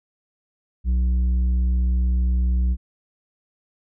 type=tone with tanh clipping; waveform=sine; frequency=61.74 Hz; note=B1; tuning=in tune; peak=-18 dBFS; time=0.84-2.77 s; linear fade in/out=50 ms; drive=6 dB; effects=none